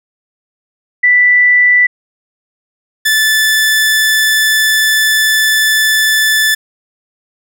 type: tone pair in turn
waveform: sine / sawtooth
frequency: 1975.5 / 1748.8 Hz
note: B6 / A6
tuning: 0 / -11 cents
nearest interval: major second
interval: 211 cents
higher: first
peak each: -5 dBFS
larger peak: neither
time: 1.03-1.87 / 3.05-6.55 s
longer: second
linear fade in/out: 10 ms
effects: none